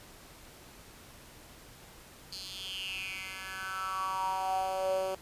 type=tone with high-pass filter sweep; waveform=10% pulse; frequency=189.4 Hz; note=F#3; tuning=41 cents sharp; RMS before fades=-35 dBFS; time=2.32-5.15 s; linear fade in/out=5 ms; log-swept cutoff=4300 to 470 Hz; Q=7.1; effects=pink hiss -53 dBFS RMS until 5.21 s + resampled to 32000 Hz